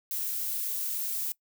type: noise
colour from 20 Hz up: violet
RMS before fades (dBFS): -32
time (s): 0.11-1.32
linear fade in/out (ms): 0
effects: noise-tail reverb RT60 0.1 s tail -22 dB re dry